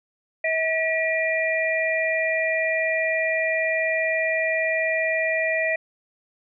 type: tone cluster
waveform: sine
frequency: 643 / 1936 / 2395 Hz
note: E5 / B6 / D7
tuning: -43 / -35 / +33 cents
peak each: -24 / -24 / -27 dBFS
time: 0.44-5.76 s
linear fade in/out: 5 ms
effects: none